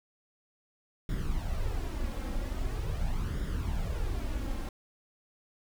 brown noise with flanger, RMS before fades -32 dBFS, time 1.09-4.69 s, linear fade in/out 2 ms, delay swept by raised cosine 0.57 to 3.77 ms, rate 0.43 Hz, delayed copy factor +0.6, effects none

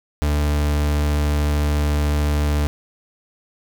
40% pulse tone, 73.7 Hz, D2, 7 cents sharp, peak -16 dBFS, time 0.22-2.67 s, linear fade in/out 0 ms, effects 8-bit

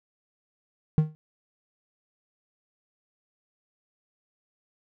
triangle tone with exponential decay, 155 Hz, D#3, 6 cents flat, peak -11 dBFS, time 0.98-1.15 s, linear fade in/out 0 ms, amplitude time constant 36 ms, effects none

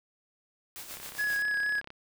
white noise with tremolo, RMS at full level -41 dBFS, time 0.76-1.42 s, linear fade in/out 0 ms, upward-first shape sine, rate 7.5 Hz, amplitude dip 55%
click train, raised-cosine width 0.3 ms, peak -28 dBFS, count 34, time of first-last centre 0.91-1.904 s, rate 33.2 Hz
triangle tone with vibrato, 1673 Hz, G#6, 12 cents sharp, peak -25 dBFS, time 1.18-1.81 s, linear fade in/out 20 ms, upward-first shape sine, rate 4.3 Hz, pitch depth 18 cents each way
effects none

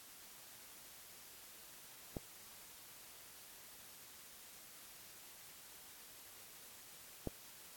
clicks, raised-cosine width 2 ms, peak -27 / -25 dBFS, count 2, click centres 2.168 / 7.273 s, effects white hiss -57 dBFS RMS until 7.76 s + AAC 64 kbps

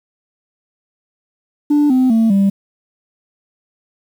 sine tone with pitch steps, 293.7 / 257.2 / 225.2 / 197.16 Hz, D4 / C4 / A3 / G3, 0 / -30 / +40 / +10 cents, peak -7 dBFS, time 1.7-2.5 s, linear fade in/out 10 ms, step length 200 ms, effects tanh soft clip ceiling -8 dBFS + 7-bit

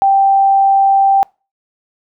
sine tone, 784 Hz, G5, in tune, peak -7 dBFS, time 0.02-1.23 s, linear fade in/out 0 ms, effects noise-tail reverb RT60 0.3 s tail -26 dB re dry

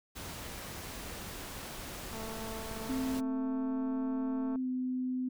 pink noise, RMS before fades -43 dBFS, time 0.15-3.21 s, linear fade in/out 20 ms
click train, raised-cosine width 1 ms, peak -32 dBFS, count 540, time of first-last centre 2.13-4.558 s, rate 222 Hz
sine tone with pitch glide, 261.6 to 254.7 Hz, C4 to C4, 0 to -46 cents, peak -31 dBFS, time 2.89-5.29 s, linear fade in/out 10 ms, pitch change -46 cents, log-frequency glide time 4.54-4.68 s
effects none

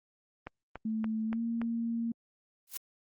click train, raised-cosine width 0.5 ms, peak -24 dBFS, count 5, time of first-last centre 0.47-1.616 s, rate 3.49 Hz
sine tone with pitch glide, 220 to 231.3 Hz, A3 to A#3, 0 to -13 cents, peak -30 dBFS, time 0.85-2.12 s, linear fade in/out 5 ms, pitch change +87 cents, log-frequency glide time 1.26-1.41 s
blue noise with exponential growth, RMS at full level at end -32 dBFS, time 2.67-2.77 s, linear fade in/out 1 ms, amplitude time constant 21 ms
effects Opus 24 kbps

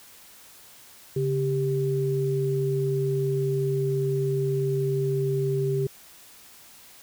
sine tone pair together, 139.53 / 393.7 Hz, C#3 / G4, +12 / +8 cents, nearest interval octave + tritone, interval 1796 cents, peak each -25 dBFS, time 1.16-5.87 s, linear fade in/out 5 ms, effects white hiss -50 dBFS RMS until 7.02 s

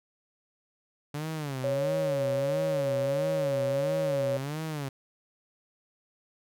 sawtooth tone with vibrato, 143 Hz, D3, 46 cents flat, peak -28 dBFS, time 1.14-4.89 s, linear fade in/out 5 ms, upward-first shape sine, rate 1.5 Hz, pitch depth 190 cents each way
sine tone, 554.4 Hz, C#5, in tune, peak -26 dBFS, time 1.64-4.37 s, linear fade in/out 2 ms
effects none

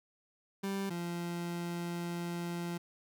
30% pulse tone pair in turn, 196 / 172.56 Hz, G3 / F3, 0 / -20 cents, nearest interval major second, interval 220 cents, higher first, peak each -31 / -33 dBFS, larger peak first, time 0.63-0.9 / 0.9-2.78 s, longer second, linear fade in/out 10 ms, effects none

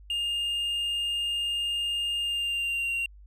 triangle tone with pitch glide, 2821 to 2761 Hz, F7 to F7, +17 to -20 cents, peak -25 dBFS, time 0.1-3.06 s, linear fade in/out 2 ms, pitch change -37 cents, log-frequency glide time 2.19-2.94 s, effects added 50 Hz sine -47 dBFS peak until 3.26 s

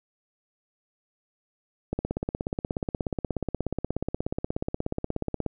click train, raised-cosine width 2 ms, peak -14 dBFS, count 60, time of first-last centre 1.93-5.463 s, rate 16.7 Hz, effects none

